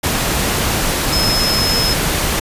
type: tone in noise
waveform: sine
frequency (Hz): 5170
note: E8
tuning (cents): -34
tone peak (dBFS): -16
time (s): 1.12-1.94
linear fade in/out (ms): 10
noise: pink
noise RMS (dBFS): -17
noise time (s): 0.03-2.4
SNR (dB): -2
effects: resampled to 32000 Hz